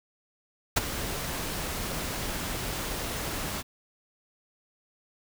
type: noise with ADSR envelope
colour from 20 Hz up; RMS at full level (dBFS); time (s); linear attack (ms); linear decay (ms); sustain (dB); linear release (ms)
pink; -20; 0.76-3.63; 13; 18; -13; 30
effects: none